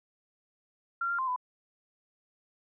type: tone with pitch steps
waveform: sine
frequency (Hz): 1378 / 1392 / 1046 / 1001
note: F6 / F6 / C6 / B5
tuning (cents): -24 / -6 / -1 / +23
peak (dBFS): -28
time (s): 1.01-1.362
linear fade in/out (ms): 5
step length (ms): 88
effects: none